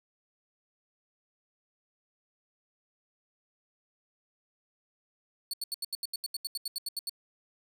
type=tone bursts; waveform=sawtooth; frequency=4435 Hz; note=C#8; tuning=in tune; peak=-29 dBFS; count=16; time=5.51-7.095 s; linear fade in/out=2 ms; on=25 ms; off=79 ms; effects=none